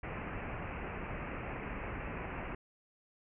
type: low-pass noise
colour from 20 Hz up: pink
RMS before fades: -41 dBFS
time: 0.03-2.55 s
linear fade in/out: 5 ms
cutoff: 2700 Hz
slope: 96 dB/octave
effects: none